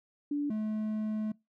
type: tone pair in turn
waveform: sine / triangle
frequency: 290 / 215.3 Hz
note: D4 / A3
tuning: -22 / -37 cents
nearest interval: perfect fourth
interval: 515 cents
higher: first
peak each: -28 dBFS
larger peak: neither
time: 0.31-0.5 / 0.5-1.32 s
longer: second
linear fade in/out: 5 ms
effects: noise-tail reverb RT60 0.2 s tail -22 dB re dry